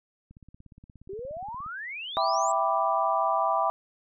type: click train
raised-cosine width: 5 ms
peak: -37 dBFS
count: 24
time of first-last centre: 0.31-1.663 s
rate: 17 Hz
type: exponential sweep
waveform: sine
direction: up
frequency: 369 to 7902 Hz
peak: -34 dBFS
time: 1.09-2.52 s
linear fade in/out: 5 ms
type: chord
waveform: sine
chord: E minor seventh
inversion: none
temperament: equal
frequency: 659.3 / 784 / 987.8 / 1174.7 Hz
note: E5 / G5 / B5 / D6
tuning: 0 / 0 / 0 / 0 cents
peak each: -28 dBFS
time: 2.17-3.7 s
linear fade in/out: 0 ms
effects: none